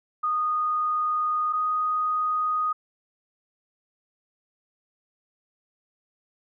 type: tone pair in turn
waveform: sine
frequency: 1234 / 1244 Hz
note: D#6 / D#6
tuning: -15 / -1 cents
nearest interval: unison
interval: 14 cents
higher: second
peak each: -22 dBFS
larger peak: neither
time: 0.23-1.53 / 1.53-2.73 s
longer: first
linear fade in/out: 10 ms
effects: none